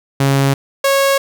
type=tone pair in turn; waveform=sawtooth; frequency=137.5 / 550 Hz; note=C#3 / C#5; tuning=-14 / -14 cents; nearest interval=2 octaves; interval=2400 cents; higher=second; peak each=-7 dBFS; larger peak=neither; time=0.2-0.54 / 0.84-1.18 s; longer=neither; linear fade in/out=5 ms; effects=none